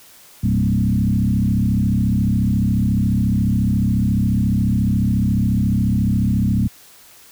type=tone with frequency modulation; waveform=sine; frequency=154.7 Hz; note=D#3; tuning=10 cents flat; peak=-14 dBFS; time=0.43-6.68 s; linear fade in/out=10 ms; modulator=34.2 Hz; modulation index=2.5; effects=white hiss -46 dBFS RMS until 7.31 s